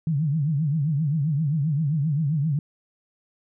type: tone with vibrato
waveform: sine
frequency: 150 Hz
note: D3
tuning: 37 cents sharp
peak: -20 dBFS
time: 0.07-2.59 s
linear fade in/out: 2 ms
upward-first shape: triangle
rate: 7.6 Hz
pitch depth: 200 cents each way
effects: none